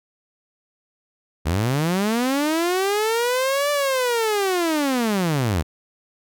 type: linear two-way sweep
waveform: sawtooth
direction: up then down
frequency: 71.1 to 587.3 to 71.1 Hz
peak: -15 dBFS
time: 1.45-5.63 s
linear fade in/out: 20 ms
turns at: 3.71 s
effects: none

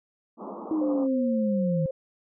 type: band-pass noise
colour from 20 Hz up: pink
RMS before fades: -38 dBFS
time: 0.37-1.08 s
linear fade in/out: 50 ms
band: 190 to 1200 Hz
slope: 96 dB/octave
type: linear sweep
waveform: sine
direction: down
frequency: 320 to 154.2 Hz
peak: -23 dBFS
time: 0.71-1.86 s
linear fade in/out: 2 ms
type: tone with pitch glide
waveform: sine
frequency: 524 to 528.6 Hz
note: C5 to C5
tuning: +2 to +18 cents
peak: -28 dBFS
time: 0.81-1.91 s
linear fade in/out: 5 ms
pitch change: +16 cents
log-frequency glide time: 0.98-1.05 s
effects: none

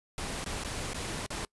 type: noise with dropouts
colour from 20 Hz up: pink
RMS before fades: -36 dBFS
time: 0.18-1.45 s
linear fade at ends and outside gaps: 1 ms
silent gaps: 0.443-0.461 / 0.637-0.647 / 0.934-0.944 / 1.264-1.304 s
effects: noise-tail reverb RT60 0.1 s tail -25 dB re dry + resampled to 24000 Hz

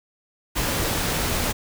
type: noise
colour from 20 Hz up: pink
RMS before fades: -24 dBFS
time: 0.55-1.53 s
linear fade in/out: 20 ms
effects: none

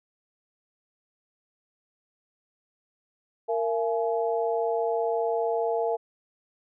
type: tone cluster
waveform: sine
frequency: 462 / 677 / 846 Hz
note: A#4 / E5 / G#5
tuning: -16 / +46 / +32 cents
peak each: -26 / -28 / -32 dBFS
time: 3.48-5.97 s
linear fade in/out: 20 ms
effects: none

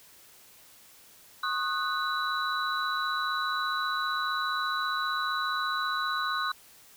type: tone cluster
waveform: sine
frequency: 1087 / 1242 / 1486 / 3943 Hz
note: C#6 / D#6 / F#6 / B7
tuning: -34 / -3 / +7 / -4 cents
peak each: -33 / -32 / -32 / -35 dBFS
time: 1.43-6.52 s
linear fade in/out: 5 ms
effects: white hiss -55 dBFS RMS until 6.96 s

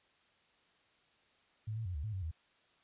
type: tone with pitch steps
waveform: sine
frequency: 108.4 / 112.7 / 90.6 / 72.5 / 108.3 / 94.7 / 80.2 Hz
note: A2 / A2 / F#2 / D2 / A2 / F#2 / E2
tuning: -25 / +42 / -36 / -22 / -27 / +41 / -47 cents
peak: -36 dBFS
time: 1.67-2.314 s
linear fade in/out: 10 ms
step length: 92 ms
effects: white hiss -70 dBFS RMS until 2.83 s + resampled to 8000 Hz

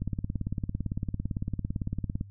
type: click train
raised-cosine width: 5 ms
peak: -18 dBFS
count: 40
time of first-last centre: 0.02-2.211 s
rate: 17.8 Hz
effects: noise-tail reverb RT60 0.1 s tail -24 dB re dry + added 99 Hz sine -45 dBFS peak until 2.3 s

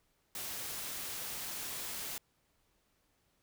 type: noise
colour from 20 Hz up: white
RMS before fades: -41 dBFS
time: 0.35-2.18 s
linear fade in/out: 2 ms
effects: pink hiss -75 dBFS RMS until 3.42 s

